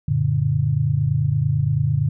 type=chord; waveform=sine; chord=Gb augmented; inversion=none; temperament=just; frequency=92.5 / 115.62 / 144.53 Hz; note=Gb2 / Bb2 / D3; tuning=0 / -14 / -27 cents; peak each=-25 / -21 / -19 dBFS; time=0.08-2.09 s; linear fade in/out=5 ms; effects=none